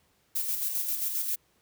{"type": "noise with tremolo", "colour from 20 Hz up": "violet", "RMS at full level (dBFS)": -29, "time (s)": [0.35, 1.36], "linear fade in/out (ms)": 10, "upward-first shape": "square", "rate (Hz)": 7.5, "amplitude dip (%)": 40, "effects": ["pink hiss -68 dBFS RMS until 1.61 s", "high-pass 60 Hz 12 dB/octave"]}